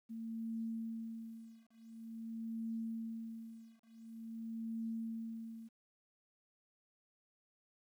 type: tone with tremolo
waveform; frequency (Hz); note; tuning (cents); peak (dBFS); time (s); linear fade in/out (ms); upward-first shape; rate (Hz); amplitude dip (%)
sine; 226.1; A3; +47; -37; 0.09-5.69; 20; triangle; 0.47; 100
effects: 12-bit